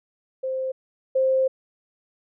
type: tone pair in turn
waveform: sine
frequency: 523.3 / 525.9 Hz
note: C5 / C5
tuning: 0 / +9 cents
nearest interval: unison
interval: 9 cents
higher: second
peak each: -24 / -17 dBFS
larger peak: second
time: 0.43-0.72 / 1.15-1.48 s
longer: second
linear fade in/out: 10 ms
effects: none